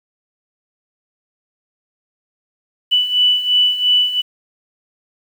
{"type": "beating tone pair", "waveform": "sine", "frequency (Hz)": [2971, 2973.9], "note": ["F#7", "F#7"], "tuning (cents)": [6, 8], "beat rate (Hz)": 2.9, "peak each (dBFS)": [-18, -13], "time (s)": [2.91, 4.22], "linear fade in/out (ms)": 20, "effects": ["7-bit"]}